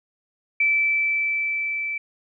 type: tone with level ramp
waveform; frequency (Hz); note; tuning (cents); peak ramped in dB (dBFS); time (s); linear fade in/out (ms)
sine; 2321; D7; -21; -16 to -25; 0.6-1.98; 5
effects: none